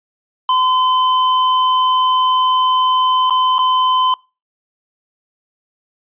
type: tone with dropouts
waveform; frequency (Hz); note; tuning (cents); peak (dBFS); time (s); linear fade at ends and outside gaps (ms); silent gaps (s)
square; 1022; C6; -41; -12; 0.49-4.14; 2; 3.298-3.306 / 3.583-3.59
effects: noise-tail reverb RT60 0.3 s tail -25 dB re dry + resampled to 8000 Hz